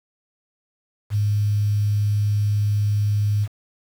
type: tone with quantisation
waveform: sine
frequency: 103.83 Hz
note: G#2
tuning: in tune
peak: -17 dBFS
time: 1.1-3.48 s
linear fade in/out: 50 ms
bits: 7
effects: none